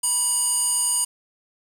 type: tone with band-pass filter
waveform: square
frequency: 973 Hz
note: B5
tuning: 26 cents flat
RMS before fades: -22 dBFS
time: 0.03-1.05 s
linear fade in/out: 10 ms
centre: 9200 Hz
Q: 6
effects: 7-bit